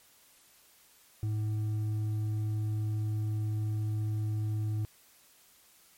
sine tone with hard clipping, 107.2 Hz, A2, 45 cents flat, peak -30 dBFS, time 1.23-4.85 s, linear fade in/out 0 ms, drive 4 dB, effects white hiss -61 dBFS RMS until 5.97 s + MP3 64 kbps

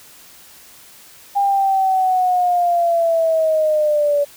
sine linear sweep, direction down, 805 to 572 Hz, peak -13 dBFS, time 1.35-4.25 s, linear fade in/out 20 ms, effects white hiss -44 dBFS RMS until 4.36 s

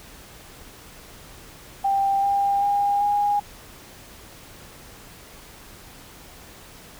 sine tone with pitch steps, 789 / 799.1 / 809.3 / 819.7 Hz, G5 / G5 / G#5 / G#5, +11 / +33 / -45 / -23 cents, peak -18 dBFS, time 1.84-3.4 s, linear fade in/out 10 ms, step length 390 ms, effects pink hiss -45 dBFS RMS until 6.99 s

